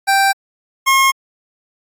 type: tone pair in turn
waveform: 25% pulse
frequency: 784 / 1076.5 Hz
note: G5 / C6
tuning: 0 / +49 cents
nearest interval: perfect fourth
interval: 549 cents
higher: second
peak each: -7 / -6 dBFS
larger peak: second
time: 0.07-0.33 / 0.86-1.12 s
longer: neither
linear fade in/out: 20 ms
effects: AAC 64 kbps